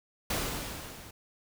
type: noise with level ramp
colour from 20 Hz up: pink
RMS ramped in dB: -30 to -49 dBFS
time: 0.3-1.11 s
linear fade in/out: 5 ms
effects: none